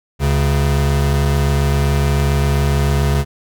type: tone pair together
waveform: square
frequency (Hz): 71.41 / 138.59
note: D2 / C#3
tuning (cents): -48 / 0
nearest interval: major seventh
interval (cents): 1148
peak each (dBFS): -16 / -17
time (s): 0.19-3.25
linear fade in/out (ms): 50
effects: none